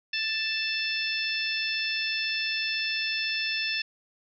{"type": "harmonic tone with a mistuned harmonic", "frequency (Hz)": 882, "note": "A5", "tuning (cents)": 4, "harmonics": [2, 3, 4, 5, 6], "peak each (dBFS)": [-34, -30, -34, -38, -33], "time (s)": [0.13, 3.82], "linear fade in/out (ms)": 5, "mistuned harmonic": 5, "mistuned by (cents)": -27, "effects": []}